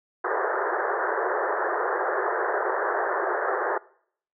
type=band-pass noise; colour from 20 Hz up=pink; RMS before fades=-26 dBFS; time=0.24-3.78 s; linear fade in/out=5 ms; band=360 to 1800 Hz; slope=96 dB/octave; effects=noise-tail reverb RT60 0.6 s tail -22 dB re dry